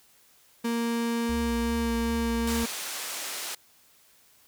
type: tone with pitch glide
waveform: 35% pulse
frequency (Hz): 233.1 to 231.2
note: A#3 to A#3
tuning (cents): 0 to -14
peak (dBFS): -24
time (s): 0.64-2.66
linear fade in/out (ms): 10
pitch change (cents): -14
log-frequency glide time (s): 1.54-1.96
type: tone with vibrato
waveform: sine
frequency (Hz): 64.6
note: C2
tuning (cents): -21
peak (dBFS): -32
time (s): 1.29-2.64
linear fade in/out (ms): 5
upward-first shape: sine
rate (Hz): 2.6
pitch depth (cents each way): 160
type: band-pass noise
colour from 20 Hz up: white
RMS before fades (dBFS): -35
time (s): 2.47-3.55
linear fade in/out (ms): 5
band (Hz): 400 to 10000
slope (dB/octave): 12
effects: white hiss -60 dBFS RMS until 4.47 s